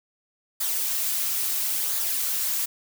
blue noise with flanger, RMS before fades -26 dBFS, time 0.6-2.66 s, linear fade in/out 10 ms, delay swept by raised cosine 0.35 to 4.85 ms, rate 0.74 Hz, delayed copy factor -0.5, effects none

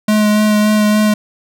square tone with vibrato, 211.7 Hz, G#3, 33 cents sharp, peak -10 dBFS, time 0.08-1.14 s, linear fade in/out 5 ms, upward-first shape sine, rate 3.5 Hz, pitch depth 14 cents each way, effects none

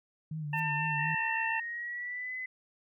sine tone with vibrato, 152.2 Hz, D#3, 38 cents flat, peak -34 dBFS, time 0.31-1.15 s, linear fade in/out 5 ms, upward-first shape sine, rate 4.1 Hz, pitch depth 67 cents each way
blue noise with exponential growth, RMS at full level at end -49 dBFS, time 0.5-0.6 s, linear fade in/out 5 ms, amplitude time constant 21 ms
harmonic tone, 899 Hz, A5, 37 cents sharp, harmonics 1 / 2 / 3, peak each -34 / -34 / -34 dBFS, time 0.53-1.6 s, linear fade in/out 5 ms
sine tone with pitch glide, 1864.7 to 2022 Hz, A#6 to B6, 0 to +40 cents, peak -35 dBFS, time 0.98-2.46 s, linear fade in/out 5 ms, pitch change +140 cents, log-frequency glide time 1.64-2.35 s
effects none

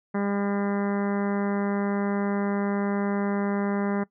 harmonic tone, 201.1 Hz, G3, 44 cents sharp, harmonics 1 / 2 / 3 / 4 / 5 / 6 / 7 / 8 / 9 / 10, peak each -25 / -31 / -35 / -37 / -39 / -41 / -42 / -43 / -44 / -45 dBFS, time 0.14-4.04 s, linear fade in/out 10 ms, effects noise-tail reverb RT60 0.1 s tail -20 dB re dry

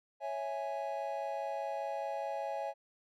triangle chord, C# minor, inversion none, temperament equal, 554.4 / 659.3 / 830.6 Hz, C#5 / E5 / G#5, 0 / 0 / 0 cents, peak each -38 / -38 / -37 dBFS, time 0.2-2.74 s, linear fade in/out 50 ms, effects none

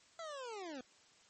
25% pulse linear sweep, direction down, 678 to 241.5 Hz, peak -40 dBFS, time 0.19-0.81 s, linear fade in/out 2 ms, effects white hiss -66 dBFS RMS until 1.29 s + MP3 32 kbps

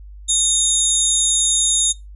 sine tone cluster, 3692 / 6670 / 7310 / 9700 Hz, A#7 / G#8 / A#8 / D#9, -17 / +7 / -35 / -45 cents, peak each -20 dBFS, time 0.28-1.93 s, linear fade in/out 20 ms, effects noise-tail reverb RT60 0.2 s tail -21 dB re dry + added 50 Hz sine -35 dBFS peak until 2.15 s

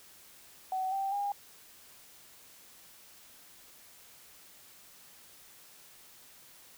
sine tone with pitch steps, 754 / 781 / 809.1 Hz, F#5 / G5 / G#5, +32 / -7 / -45 cents, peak -30 dBFS, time 0.72-1.32 s, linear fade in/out 2 ms, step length 200 ms, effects white hiss -56 dBFS RMS until 6.77 s

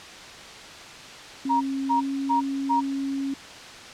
sine tone with pitch glide, 271.1 to 273.9 Hz, C#4 to C#4, -38 to -21 cents, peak -25 dBFS, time 1.45-3.34 s, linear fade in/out 5 ms, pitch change +17 cents, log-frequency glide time 1.95-2.09 s
sine tone bursts, 942 Hz, A#5, 18 cents sharp, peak -19 dBFS, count 4, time 1.49-2.81 s, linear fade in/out 20 ms, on 120 ms, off 280 ms
effects white hiss -41 dBFS RMS until 3.93 s + low-pass 5000 Hz 12 dB/octave

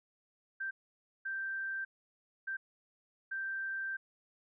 sine tone bursts at uneven times, 1568 Hz, G6, in tune, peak -35 dBFS, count 4, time 0.6-0.71 / 1.25-1.85 / 2.47-2.57 / 3.31-3.97 s, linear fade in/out 10 ms, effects none

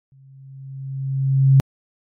sine tone with exponential growth, 135 Hz, C#3, 45 cents flat, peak -7 dBFS, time 0.12-1.6 s, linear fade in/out 0 ms, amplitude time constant 320 ms, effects MP3 64 kbps

